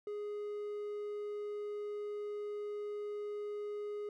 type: tone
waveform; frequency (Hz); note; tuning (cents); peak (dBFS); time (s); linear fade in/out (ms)
triangle; 415.3; G#4; 0; -36; 0.07-4.09; 2
effects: none